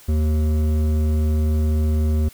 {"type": "tone with hard clipping", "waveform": "sine", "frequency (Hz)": 77, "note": "D#2", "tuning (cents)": -17, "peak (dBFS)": -18, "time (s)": [0.08, 2.29], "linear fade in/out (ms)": 10, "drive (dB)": 11, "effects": ["white hiss -47 dBFS RMS until 2.33 s"]}